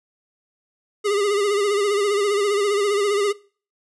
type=tone with vibrato; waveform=square; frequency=407.6 Hz; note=G#4; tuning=32 cents flat; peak=-19 dBFS; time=1.04-3.33 s; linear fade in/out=20 ms; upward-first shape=sine; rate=15 Hz; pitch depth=64 cents each way; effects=noise-tail reverb RT60 0.4 s tail -21 dB re dry + resampled to 24000 Hz